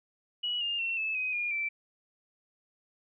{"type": "tone with pitch steps", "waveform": "sine", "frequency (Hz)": [2924, 2816, 2712, 2613, 2516, 2424, 2334], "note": ["F#7", "F7", "E7", "E7", "D#7", "D#7", "D7"], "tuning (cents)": [-21, 14, 49, -16, 19, -46, -11], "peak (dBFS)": -29, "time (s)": [0.43, 1.69], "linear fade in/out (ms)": 10, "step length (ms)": 180, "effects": []}